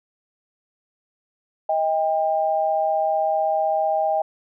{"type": "tone pair together", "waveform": "sine", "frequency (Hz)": [632.6, 797], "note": ["D#5", "G5"], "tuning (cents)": [29, 28], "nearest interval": "major third", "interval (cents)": 399, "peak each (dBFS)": -21, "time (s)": [1.69, 4.22], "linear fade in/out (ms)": 5, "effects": []}